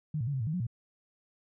sine tone with pitch steps, 152.7 / 114.4 / 142.9 / 131.9 / 110.5 / 155.6 / 180.8 / 116.7 Hz, D#3 / A#2 / D3 / C3 / A2 / D#3 / F#3 / A#2, -32 / -32 / -47 / +14 / +8 / 0 / -40 / +2 cents, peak -29 dBFS, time 0.14-0.668 s, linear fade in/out 5 ms, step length 66 ms, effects none

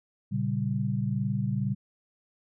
sine chord, G diminished, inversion first, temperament equal, 116.54 / 138.59 / 196 Hz, Bb2 / Db3 / G3, 0 / 0 / 0 cents, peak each -30 dBFS, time 0.31-1.75 s, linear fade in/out 20 ms, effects none

